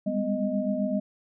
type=tone cluster; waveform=sine; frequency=198.8 / 206.6 / 252.5 / 621 Hz; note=G3 / G#3 / B3 / D#5; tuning=+25 / -9 / +39 / -3 cents; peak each=-30 dBFS; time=0.06-1 s; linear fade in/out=10 ms; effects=none